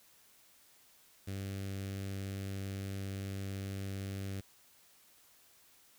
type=tone with notch filter; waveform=sawtooth; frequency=97.7 Hz; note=G2; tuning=5 cents flat; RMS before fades=-40 dBFS; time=1.27-4.41 s; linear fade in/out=10 ms; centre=950 Hz; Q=0.84; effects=white hiss -64 dBFS RMS until 5.98 s